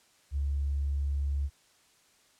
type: tone with tanh clipping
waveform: triangle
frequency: 70.5 Hz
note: C#2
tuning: 30 cents sharp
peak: -27 dBFS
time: 0.31-1.5 s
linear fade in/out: 50 ms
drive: 4 dB
effects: white hiss -64 dBFS RMS until 2.39 s + low-pass 9000 Hz 12 dB/octave